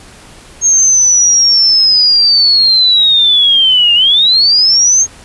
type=linear two-way sweep; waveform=sine; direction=down then up; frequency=6510 to 2794 to 6510 Hz; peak=-5 dBFS; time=0.61-5.07 s; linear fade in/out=50 ms; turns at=3.94 s; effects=pink hiss -37 dBFS RMS until 5.24 s + resampled to 24000 Hz